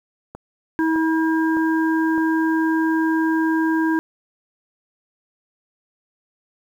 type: click train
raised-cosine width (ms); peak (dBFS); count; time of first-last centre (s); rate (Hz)
1; -20; 4; 0.35-2.179; 1.64
type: harmonic tone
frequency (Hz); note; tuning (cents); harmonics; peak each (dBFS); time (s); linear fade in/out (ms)
321.6; E4; -43; 1 / 3 / 5; -17 / -26 / -26; 0.79-3.99; 0
effects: 8-bit